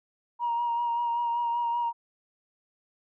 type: tone with vibrato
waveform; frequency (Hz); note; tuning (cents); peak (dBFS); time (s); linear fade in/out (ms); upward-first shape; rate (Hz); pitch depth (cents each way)
sine; 945; A#5; +23; -24; 0.39-1.93; 50; sine; 5.2; 22
effects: tanh soft clip ceiling -21 dBFS